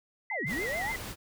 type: tone with vibrato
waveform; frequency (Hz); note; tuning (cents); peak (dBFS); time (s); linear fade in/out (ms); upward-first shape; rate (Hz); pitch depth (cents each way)
sine; 1987; B6; +10; -32; 0.3-0.96; 2; sine; 6.9; 92
type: linear two-way sweep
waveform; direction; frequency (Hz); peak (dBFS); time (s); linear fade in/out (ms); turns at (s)
sine; down then up; 932.3 to 117 to 932.3; -34; 0.31-0.92; 5; 0.46
type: noise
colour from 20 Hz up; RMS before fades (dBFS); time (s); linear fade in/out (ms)
pink; -40; 0.46-1.16; 50
effects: none